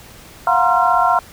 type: tone cluster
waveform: sine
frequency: 697 / 733 / 947 / 1050 / 1367 Hz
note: F5 / F#5 / A#5 / C6 / F6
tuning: -4 / -16 / +27 / +6 / -37 cents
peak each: -18 dBFS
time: 0.47-1.19 s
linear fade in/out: 2 ms
effects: pink hiss -41 dBFS RMS until 1.32 s